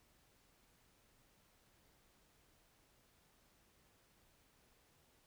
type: silence
effects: pink hiss -72 dBFS RMS until 5.26 s